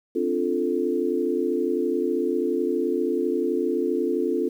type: chord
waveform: sine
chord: D minor seventh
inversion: third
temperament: equal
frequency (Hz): 261.6 / 293.7 / 349.2 / 440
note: C4 / D4 / F4 / A4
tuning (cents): 0 / 0 / 0 / 0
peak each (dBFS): -28 / -29 / -25 / -26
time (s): 0.15-4.49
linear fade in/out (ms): 10
effects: 9-bit